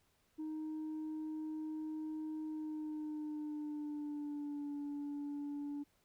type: tone with pitch glide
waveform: sine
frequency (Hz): 311.1 to 288.6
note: D#4 to D4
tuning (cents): 0 to -30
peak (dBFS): -37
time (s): 0.38-5.84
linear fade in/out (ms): 20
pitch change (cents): -130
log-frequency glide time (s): 2.44-4.72
effects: tanh soft clip ceiling -38 dBFS + pink hiss -75 dBFS RMS until 6.04 s